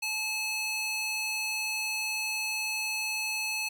square tone with high-pass filter, 862 Hz, A5, 36 cents flat, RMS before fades -32 dBFS, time 0.02-3.69 s, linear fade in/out 10 ms, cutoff 2500 Hz, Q 1.4, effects none

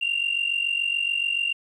sine tone pair together, 2754 / 2801 Hz, F7 / F7, -25 / +4 cents, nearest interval unison, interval 29 cents, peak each -24 / -24 dBFS, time 0.01-1.53 s, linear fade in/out 10 ms, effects tanh soft clip ceiling -17 dBFS + 10-bit

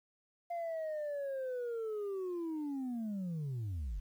sine linear sweep, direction down, 696 to 41.2 Hz, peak -33 dBFS, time 0.5-4 s, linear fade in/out 10 ms, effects tanh soft clip ceiling -35 dBFS + 11-bit

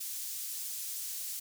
pink high-pass noise, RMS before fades -39 dBFS, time 0-1.4 s, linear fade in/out 10 ms, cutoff 6900 Hz, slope 12 dB/octave, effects none

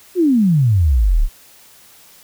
sine exponential sweep, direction down, 381.7 to 30.19 Hz, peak -10 dBFS, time 0.15-1.29 s, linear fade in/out 50 ms, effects white hiss -46 dBFS RMS until 2.23 s

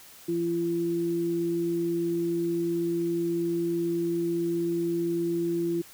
sine tone pair together, 170.29 / 339.8 Hz, F3 / F4, -43 / -47 cents, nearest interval octave, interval 1196 cents, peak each -34 / -25 dBFS, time 0.28-5.82 s, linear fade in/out 10 ms, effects white hiss -50 dBFS RMS until 5.93 s

